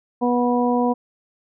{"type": "harmonic tone", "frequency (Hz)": 244.2, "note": "B3", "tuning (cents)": -19, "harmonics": [1, 2, 3, 4], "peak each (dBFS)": [-19, -22, -24, -25], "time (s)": [0.21, 0.94], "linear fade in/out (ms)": 20, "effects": []}